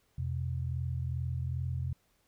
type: tone pair together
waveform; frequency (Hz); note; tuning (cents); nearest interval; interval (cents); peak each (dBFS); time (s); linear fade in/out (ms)
sine; 85.23 / 127.7; F2 / C3; -42 / -42; perfect fifth; 700; -34 / -34; 0.18-1.93; 5
effects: pink hiss -72 dBFS RMS until 2.27 s